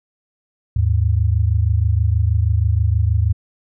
sine tone pair together, 78.51 / 104.8 Hz, D#2 / G#2, +16 / +16 cents, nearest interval perfect fourth, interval 500 cents, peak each -16 dBFS, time 0.76-3.33 s, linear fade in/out 5 ms, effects none

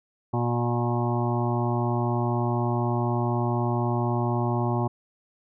harmonic tone with a mistuned harmonic, 120 Hz, B2, 49 cents flat, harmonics 1 / 2 / 3 / 5 / 6 / 7 / 8 / 9, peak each -25 / -30 / -30 / -36 / -34 / -33 / -36 / -36 dBFS, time 0.33-4.88 s, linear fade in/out 10 ms, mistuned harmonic 8, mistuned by -29 cents, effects none

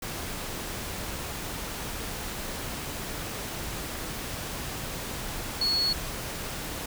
sine tone in noise, 4364 Hz, C#8, 28 cents flat, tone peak -23 dBFS, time 5.61-5.93 s, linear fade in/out 5 ms, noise pink, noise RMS -35 dBFS, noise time 0.02-6.86 s, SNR +9 dB, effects none

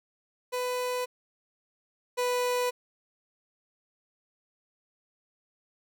30% pulse tone pair in turn, 498.4 / 494.1 Hz, B4 / B4, +16 / +1 cents, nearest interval unison, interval 15 cents, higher first, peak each -26 / -23 dBFS, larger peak second, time 0.52-1.06 / 2.17-2.71 s, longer neither, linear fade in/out 20 ms, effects none

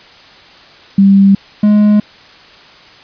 sine / triangle tone pair in turn, 196.5 / 209.1 Hz, G3 / G#3, +4 / +12 cents, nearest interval minor second, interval 108 cents, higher second, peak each -3 dBFS, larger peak neither, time 0.98-1.35 / 1.63-2 s, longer neither, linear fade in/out 5 ms, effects white hiss -39 dBFS RMS until 3.03 s + resampled to 11025 Hz

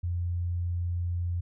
sine tone, 87.31 Hz, F2, in tune, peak -27 dBFS, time 0.03-1.41 s, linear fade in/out 10 ms, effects none

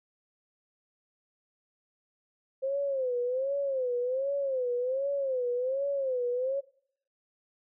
sine tone with vibrato, 523.3 Hz, C5, in tune, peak -27 dBFS, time 2.62-6.61 s, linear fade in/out 20 ms, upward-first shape sine, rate 1.3 Hz, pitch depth 130 cents each way, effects noise-tail reverb RT60 0.7 s tail -24 dB re dry

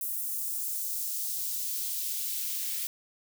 blue noise with high-pass filter sweep, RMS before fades -33 dBFS, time 0.01-2.87 s, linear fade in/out 2 ms, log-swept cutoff 9700 to 2200 Hz, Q 0.9, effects none

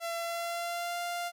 sawtooth tone with pitch glide, 676 to 697 Hz, E5 to F5, +43 to -4 cents, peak -29 dBFS, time 0-1.32 s, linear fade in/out 50 ms, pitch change +53 cents, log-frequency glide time 0.19-0.99 s, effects none

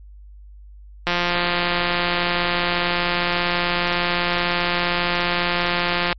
click train, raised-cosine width 0.3 ms, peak -4 dBFS, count 886, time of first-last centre 1.07-6.127 s, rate 175 Hz, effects added 50 Hz sine -39 dBFS peak until 6.18 s + MP3 32 kbps

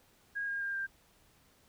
sine tone with pitch steps, 1636 / 1619.1 / 1602.3 / 1585.8 Hz, G#6 / G#6 / G6 / G6, -26 / -44 / +37 / +20 cents, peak -33 dBFS, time 0.35-0.87 s, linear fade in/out 20 ms, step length 130 ms, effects pink hiss -66 dBFS RMS until 1.68 s

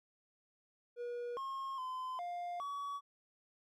triangle tone with pitch steps, 481.6 / 1077 / 1025 / 703 / 1132 Hz, B4 / C6 / C6 / F5 / C#6, -44 / +50 / -36 / +11 / +36 cents, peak -37 dBFS, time 0.96-3.01 s, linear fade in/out 50 ms, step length 410 ms, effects none

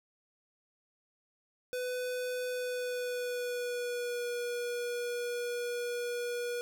square tone with pitch glide, 499.7 to 482.4 Hz, B4 to B4, +20 to -41 cents, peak -34 dBFS, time 1.73-6.61 s, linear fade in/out 0 ms, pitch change -61 cents, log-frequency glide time 2.49-4.29 s, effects none

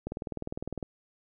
click train, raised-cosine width 2 ms, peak -21 dBFS, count 16, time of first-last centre 0.07-0.828 s, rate 19.8 Hz, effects none

